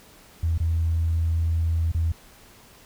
sine tone with dropouts, 82.3 Hz, E2, 2 cents flat, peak -19 dBFS, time 0.43-2.12 s, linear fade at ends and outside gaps 5 ms, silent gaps 0.579-0.601 / 1.918-1.946 s, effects tanh soft clip ceiling -15 dBFS + pink hiss -51 dBFS RMS until 2.85 s

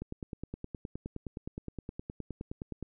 click train, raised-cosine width 3 ms, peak -25 dBFS, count 28, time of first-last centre 0.02-2.827 s, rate 9.62 Hz, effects none

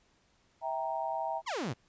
sine chord, E diminished, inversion none, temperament equal with one note detuned, 652.8 / 784 / 932.3 Hz, E5 / G5 / Bb5, -17 / 0 / 0 cents, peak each -36 dBFS, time 0.61-1.42 s, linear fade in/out 50 ms
sawtooth exponential sweep, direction down, 1174.7 to 99.7 Hz, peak -29 dBFS, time 1.46-1.74 s, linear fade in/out 20 ms
effects pink hiss -69 dBFS RMS until 1.88 s + resampled to 16000 Hz

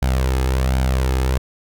sawtooth tone with flanger, 64.8 Hz, C2, 16 cents flat, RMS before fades -18 dBFS, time 0.02-1.38 s, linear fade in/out 5 ms, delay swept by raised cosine 1.3 to 2.4 ms, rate 1.3 Hz, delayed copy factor +0.5, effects none

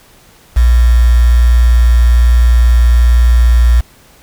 sine tone with quantisation, 59.4 Hz, A#1, 33 cents sharp, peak -4 dBFS, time 0.56-3.81 s, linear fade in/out 10 ms, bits 4, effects pink hiss -44 dBFS RMS until 4.22 s

